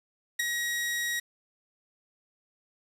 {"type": "tone with ADSR envelope", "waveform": "sawtooth", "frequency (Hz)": 1900, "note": "A#6", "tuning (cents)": 33, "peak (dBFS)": -19, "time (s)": [0.39, 1.2], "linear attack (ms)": 9, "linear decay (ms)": 10, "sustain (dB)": -6, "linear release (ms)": 9, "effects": ["resampled to 32000 Hz", "8-bit"]}